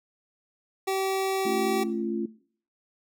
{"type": "tone", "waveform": "25% pulse", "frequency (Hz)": 384.3, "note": "G4", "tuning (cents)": -34, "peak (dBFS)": -21, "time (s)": [0.87, 1.84], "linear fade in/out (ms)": 10}
{"type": "chord", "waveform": "sine", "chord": "A augmented", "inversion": "none", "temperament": "just", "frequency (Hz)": [220, 275, 343.8], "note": ["A3", "C#4", "E#4"], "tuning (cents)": [0, -14, -27], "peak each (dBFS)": [-31, -35, -30], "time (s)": [1.45, 2.26], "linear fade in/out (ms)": 5}
{"effects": ["noise-tail reverb RT60 0.5 s tail -18 dB re dry"]}